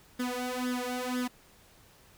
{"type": "tone with flanger", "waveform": "sawtooth", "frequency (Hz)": 249.6, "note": "B3", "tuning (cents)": 19, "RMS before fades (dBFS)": -33, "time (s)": [0.19, 1.28], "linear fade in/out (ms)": 10, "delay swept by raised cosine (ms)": [0.58, 2.68], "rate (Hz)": 2, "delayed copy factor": 0.9, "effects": ["pink hiss -59 dBFS RMS until 2.17 s"]}